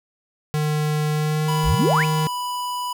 square tone with pitch glide, 151.6 to 155.59 Hz, D#3 to D#3, -45 to 0 cents, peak -20 dBFS, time 0.54-2.27 s, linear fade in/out 0 ms, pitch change +45 cents, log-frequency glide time 1.1-1.71 s
square tone, 987.8 Hz, B5, in tune, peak -25 dBFS, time 1.48-2.93 s, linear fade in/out 5 ms
sine exponential sweep, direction up, 36.09 to 2959 Hz, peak -17 dBFS, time 1.63-2.06 s, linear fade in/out 50 ms
effects none

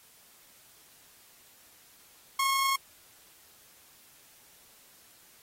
sawtooth tone with amplitude modulation, 1086 Hz, C#6, 36 cents flat, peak -20 dBFS, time 2.39-2.76 s, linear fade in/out 5 ms, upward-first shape sine, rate 30.7 Hz, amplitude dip 25%, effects white hiss -58 dBFS RMS until 5.42 s + AAC 48 kbps

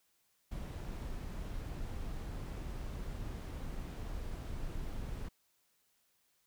brown noise, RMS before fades -41 dBFS, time 0.51-5.29 s, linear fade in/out 10 ms, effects white hiss -75 dBFS RMS until 6.46 s

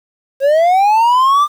triangle linear sweep, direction up, 532 to 1202 Hz, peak -6 dBFS, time 0.4-1.48 s, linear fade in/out 50 ms, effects 7-bit

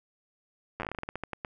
slowing click train, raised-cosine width 0.5 ms, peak -19 dBFS, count 16, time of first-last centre 0.8-1.448 s, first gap 9 ms, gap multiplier 1.2, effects none

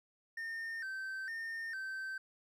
triangle tone with vibrato, 1680 Hz, G#6, 19 cents sharp, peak -37 dBFS, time 0.37-2.18 s, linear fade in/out 5 ms, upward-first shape square, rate 1.1 Hz, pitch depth 140 cents each way, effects none

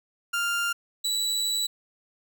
30% pulse tone pair in turn, 1397 / 3939 Hz, F6 / B7, 0 / -5 cents, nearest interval octave + tritone, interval 1795 cents, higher second, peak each -22 dBFS, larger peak neither, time 0.33-0.73 / 1.04-1.67 s, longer second, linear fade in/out 10 ms, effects none

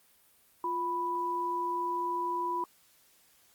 sine tone pair together, 349.2 / 987.7 Hz, F4 / B5, 0 / 0 cents, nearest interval octave + tritone, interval 1800 cents, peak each -37 / -30 dBFS, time 0.64-2.64 s, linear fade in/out 2 ms, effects white hiss -64 dBFS RMS until 3.54 s + Opus 32 kbps

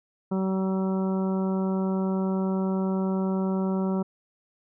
harmonic tone, 190 Hz, F#3, 46 cents sharp, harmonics 1 / 2 / 3 / 4 / 5 / 6 / 7, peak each -24 / -31 / -36 / -41 / -39 / -46 / -43 dBFS, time 0.31-4.03 s, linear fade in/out 10 ms, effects none

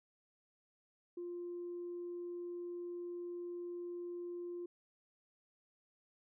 sine tone, 350 Hz, F4, 4 cents sharp, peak -40 dBFS, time 1.17-4.66 s, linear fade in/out 5 ms, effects tanh soft clip ceiling -37 dBFS

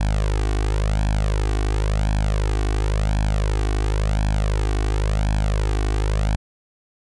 sawtooth tone with flanger, 51.91 Hz, G#1, in tune, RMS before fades -20 dBFS, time 0-6.36 s, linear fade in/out 10 ms, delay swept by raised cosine 1.2 to 2.7 ms, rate 0.94 Hz, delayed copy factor +0.95, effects resampled to 22050 Hz

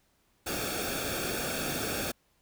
pink noise with comb filter, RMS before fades -33 dBFS, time 0.46-2.12 s, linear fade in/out 10 ms, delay 1 ms, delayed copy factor -0.75, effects pink hiss -70 dBFS RMS until 2.41 s

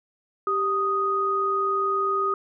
sine tone pair together, 392 / 1244.5 Hz, G4 / D#6, 0 / 0 cents, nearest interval octave + minor sixth, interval 2000 cents, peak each -27 / -22 dBFS, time 0.47-2.34 s, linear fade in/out 2 ms, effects none

